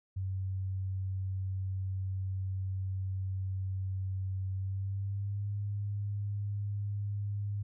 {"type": "tone with pitch glide", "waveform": "sine", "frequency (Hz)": [95.1, 101.93], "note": ["F#2", "G#2"], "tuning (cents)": [48, -32], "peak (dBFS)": -32, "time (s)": [0.16, 7.63], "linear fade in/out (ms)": 10, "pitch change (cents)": 120, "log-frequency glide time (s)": [4.52, 5.48], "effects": []}